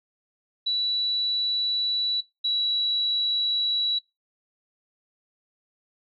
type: tone pair in turn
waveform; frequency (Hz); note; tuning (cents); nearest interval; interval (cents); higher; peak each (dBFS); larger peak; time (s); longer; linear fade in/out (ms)
sine; 3940 / 3915; B7 / B7; -5 / -16; unison; 11; first; -22; neither; 0.66-2.21 / 2.44-3.99; neither; 10
effects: noise-tail reverb RT60 0.2 s tail -19 dB re dry